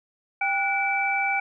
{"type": "tone cluster", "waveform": "sine", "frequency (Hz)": [791, 1464, 2316], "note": ["G5", "F#6", "D7"], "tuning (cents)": [15, -19, -25], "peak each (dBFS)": [-26, -30, -24], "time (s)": [0.41, 1.4], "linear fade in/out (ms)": 5, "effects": []}